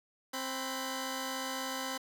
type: tone cluster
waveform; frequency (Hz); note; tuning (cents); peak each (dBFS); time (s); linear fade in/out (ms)
10% pulse; 263.7 / 998 / 1524; C4 / B5 / G6; +14 / +18 / -49; -29 / -32 / -36; 0.33-1.98; 10
effects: 9-bit